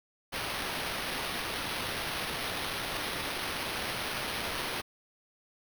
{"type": "noise with sample-and-hold", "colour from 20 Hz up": "violet", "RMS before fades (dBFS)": -35, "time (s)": [0.32, 4.82], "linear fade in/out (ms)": 20, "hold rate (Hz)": 7350, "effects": []}